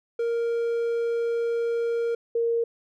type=tone pair in turn; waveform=triangle / sine; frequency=466.4 / 464.6 Hz; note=A#4 / A#4; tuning=+1 / -6 cents; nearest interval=unison; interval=7 cents; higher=first; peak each=-21 dBFS; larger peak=neither; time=0.19-2.15 / 2.35-2.64 s; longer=first; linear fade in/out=5 ms; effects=none